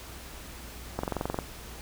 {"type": "click train", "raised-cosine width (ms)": 1, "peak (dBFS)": -15, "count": 10, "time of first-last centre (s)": [0.99, 1.388], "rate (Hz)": 22.6, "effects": ["added 60 Hz sine -46 dBFS peak until 1.81 s", "pink hiss -45 dBFS RMS until 1.81 s"]}